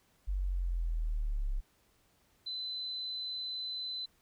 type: linear sweep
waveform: sine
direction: down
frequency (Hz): 48.44 to 33.06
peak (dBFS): -30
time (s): 0.27-1.61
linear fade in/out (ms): 20
type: tone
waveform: sine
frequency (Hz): 4029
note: B7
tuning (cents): +34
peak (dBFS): -36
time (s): 2.46-4.06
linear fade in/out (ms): 10
effects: pink hiss -70 dBFS RMS until 4.21 s